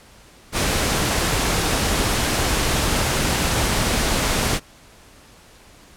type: noise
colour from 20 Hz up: pink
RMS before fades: -20 dBFS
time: 0.52-4.6 s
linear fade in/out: 50 ms
effects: pink hiss -48 dBFS RMS until 5.96 s + low-pass 11000 Hz 12 dB/octave